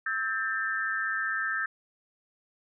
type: tone cluster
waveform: sine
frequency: 1303 / 1587 / 1792 Hz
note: E6 / G6 / A6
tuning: -20 / +21 / +31 cents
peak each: -34 / -31 / -31 dBFS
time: 0.06-1.66 s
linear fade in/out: 5 ms
effects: none